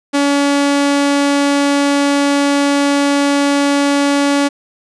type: tone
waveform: sawtooth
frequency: 283.5 Hz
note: C#4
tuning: 39 cents sharp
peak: -7 dBFS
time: 0.13-4.49 s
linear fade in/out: 20 ms
effects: resampled to 22050 Hz